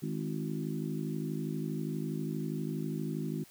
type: harmonic tone with a mistuned harmonic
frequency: 52.4 Hz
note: G#1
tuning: 16 cents sharp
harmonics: 3 / 4 / 5 / 6 / 7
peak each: -36 / -38 / -40 / -42 / -43 dBFS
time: 0.02-3.44 s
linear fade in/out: 10 ms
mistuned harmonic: 6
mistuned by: +33 cents
effects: white hiss -58 dBFS RMS until 3.5 s